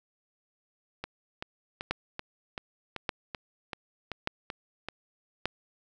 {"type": "two click trains", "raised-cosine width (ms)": 0.3, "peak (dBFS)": [-12, -19], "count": [4, 11], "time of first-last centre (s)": [[1.91, 5.456], [1.04, 4.886]], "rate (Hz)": [0.846, 2.6], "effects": []}